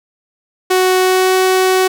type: tone with pitch glide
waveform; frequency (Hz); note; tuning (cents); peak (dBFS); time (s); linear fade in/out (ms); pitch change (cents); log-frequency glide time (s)
sawtooth; 370.9 to 374.1; F#4 to F#4; +4 to +19; -6; 0.7-1.88; 10; +15; 0.99-1.34
effects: none